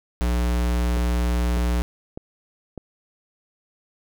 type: tone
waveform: square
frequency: 60 Hz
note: B1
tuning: 49 cents flat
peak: -20 dBFS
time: 0.21-1.82 s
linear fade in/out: 0 ms
type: click train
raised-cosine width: 2 ms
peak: -20 dBFS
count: 4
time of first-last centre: 0.97-2.777 s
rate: 1.66 Hz
effects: none